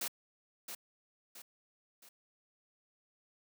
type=noise with echo; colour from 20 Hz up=white; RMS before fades=-37 dBFS; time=0.01-0.08 s; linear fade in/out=5 ms; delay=670 ms; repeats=3; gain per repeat=-7 dB; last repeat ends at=2.09 s; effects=high-pass 200 Hz 12 dB/octave